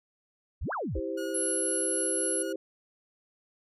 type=exponential two-way sweep; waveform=sine; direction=up then down; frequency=41.35 to 1686 to 41.35 Hz; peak=-30 dBFS; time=0.61-1 s; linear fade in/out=10 ms; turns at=0.73 s
type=chord; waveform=sine; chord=C major; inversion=first; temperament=just; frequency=327 / 392.4 / 523.3 Hz; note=E4 / G4 / C5; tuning=-14 / +2 / 0 cents; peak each=-35 dBFS; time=0.95-2.56 s; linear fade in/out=5 ms
type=tone with tremolo; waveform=sawtooth; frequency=1444 Hz; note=F#6; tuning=43 cents flat; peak=-36 dBFS; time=1.17-2.53 s; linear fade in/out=10 ms; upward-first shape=sine; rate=3.9 Hz; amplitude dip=30%
type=tone; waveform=sine; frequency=11000 Hz; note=F9; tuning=27 cents flat; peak=-28 dBFS; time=1.34-2.43 s; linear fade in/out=10 ms
effects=resampled to 32000 Hz